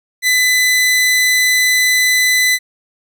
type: tone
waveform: sawtooth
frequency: 2005 Hz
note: B6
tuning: 26 cents sharp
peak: -7 dBFS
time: 0.22-2.59 s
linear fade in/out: 50 ms
effects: none